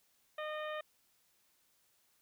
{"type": "harmonic tone", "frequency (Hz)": 612, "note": "D#5", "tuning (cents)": -29, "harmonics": [1, 2, 3, 4, 5, 6], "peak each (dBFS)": [-40, -44, -46, -52, -53, -56], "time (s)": [0.38, 0.81], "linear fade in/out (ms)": 5, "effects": ["white hiss -73 dBFS RMS until 2.21 s"]}